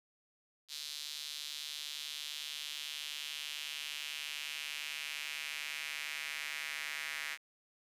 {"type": "tone with high-pass filter sweep", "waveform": "square", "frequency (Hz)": 74.4, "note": "D2", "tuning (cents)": 23, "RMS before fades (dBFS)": -42, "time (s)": [0.68, 7.38], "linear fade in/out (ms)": 50, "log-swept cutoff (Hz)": [4000, 2000], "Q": 2.6, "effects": ["resampled to 32000 Hz", "10-bit"]}